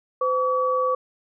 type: tone pair together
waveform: sine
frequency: 511 / 1139.9 Hz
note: C5 / C#6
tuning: -41 / +48 cents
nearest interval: octave + major second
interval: 1389 cents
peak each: -22 dBFS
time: 0.21-0.95 s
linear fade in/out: 5 ms
effects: none